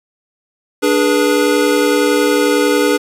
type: chord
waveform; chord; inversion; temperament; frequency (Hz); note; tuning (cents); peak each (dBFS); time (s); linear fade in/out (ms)
square; G# diminished; second; equal with one note detuned; 293.7 / 415.3 / 486.2; D4 / G#4 / B4; 0 / 0 / -27; -16; 0.82-2.98; 20
effects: resampled to 32000 Hz + 7-bit